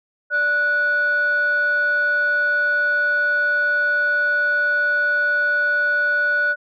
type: tone pair together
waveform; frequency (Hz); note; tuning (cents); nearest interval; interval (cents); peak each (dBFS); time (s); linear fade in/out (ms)
sine; 586.6 / 1471; D5 / F#6; -2 / -11; octave + major third; 1591; -26 / -15; 0.3-6.56; 50
effects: tanh soft clip ceiling -12 dBFS